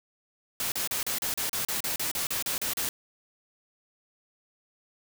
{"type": "noise bursts", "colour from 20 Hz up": "white", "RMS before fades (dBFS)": -30, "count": 15, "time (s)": [0.6, 2.89], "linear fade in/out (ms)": 2, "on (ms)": 120, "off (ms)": 35, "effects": []}